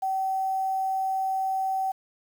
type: tone with quantisation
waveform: sine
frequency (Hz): 766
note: G5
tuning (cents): -40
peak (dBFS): -24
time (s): 0.02-1.92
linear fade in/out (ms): 10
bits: 8
effects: none